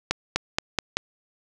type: accelerating click train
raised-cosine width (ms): 0.2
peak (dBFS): -4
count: 5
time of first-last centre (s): 0.11-0.97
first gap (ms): 250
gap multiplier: 0.9
effects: none